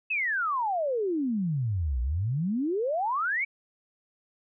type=exponential two-way sweep; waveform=sine; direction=down then up; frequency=2667 to 57.9 to 2336 Hz; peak=-25 dBFS; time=0.1-3.45 s; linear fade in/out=10 ms; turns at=2.01 s; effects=none